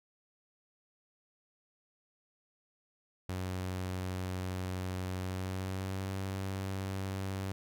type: tone with pitch glide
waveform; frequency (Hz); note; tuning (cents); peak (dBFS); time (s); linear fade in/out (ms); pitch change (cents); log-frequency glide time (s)
sawtooth; 92.4 to 96.21; F#2 to G2; -2 to -32; -31; 3.29-7.52; 0; +70; 5.17-6.1
effects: none